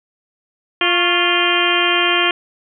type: harmonic tone with a mistuned harmonic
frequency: 349.2 Hz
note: F4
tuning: in tune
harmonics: 1 / 2 / 3 / 4 / 5 / 6 / 7 / 8 / 9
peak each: -21 / -24 / -22 / -23 / -22 / -24 / -21 / -21 / -20 dBFS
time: 0.81-2.31 s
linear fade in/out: 2 ms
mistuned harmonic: 3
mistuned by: +76 cents
effects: none